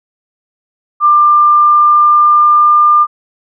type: tone with pitch glide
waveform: sine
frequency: 1191 to 1200 Hz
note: D6 to D6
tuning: +24 to +37 cents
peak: -4 dBFS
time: 1-3.07 s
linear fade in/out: 50 ms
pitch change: +13 cents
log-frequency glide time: 1.11-2.71 s
effects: none